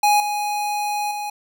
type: tone with level steps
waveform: square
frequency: 830.6 Hz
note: G#5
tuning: in tune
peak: -14 / -22 / -26 dBFS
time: 0.03-1.3 s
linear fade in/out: 5 ms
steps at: 0.2 / 1.11 s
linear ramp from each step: 2 ms
effects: none